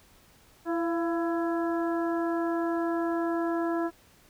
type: harmonic tone with a mistuned harmonic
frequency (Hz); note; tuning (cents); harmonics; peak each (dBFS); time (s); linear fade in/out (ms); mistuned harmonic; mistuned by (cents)
334; E4; +23; 1 / 2 / 3 / 4 / 5; -27 / -33 / -37 / -39 / -41; 0.65-3.91; 50; 2; +38
effects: pink hiss -59 dBFS RMS until 4.29 s